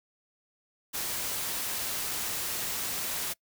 white noise, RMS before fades -33 dBFS, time 0.93-3.34 s, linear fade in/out 20 ms, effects noise-tail reverb RT60 0.1 s tail -24 dB re dry

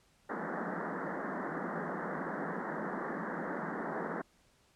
pink band-pass noise, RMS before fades -38 dBFS, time 0.29-4.22 s, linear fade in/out 10 ms, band 160 to 1900 Hz, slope 96 dB/octave, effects pink hiss -68 dBFS RMS until 4.75 s + low-pass 10000 Hz 12 dB/octave

